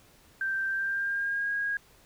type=tone with pitch glide; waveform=sine; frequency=1568 to 1637.4 Hz; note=G6 to G#6; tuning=0 to -25 cents; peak=-27 dBFS; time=0.41-1.77 s; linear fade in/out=2 ms; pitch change=+75 cents; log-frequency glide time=0.67-1.52 s; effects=pink hiss -59 dBFS RMS until 2.05 s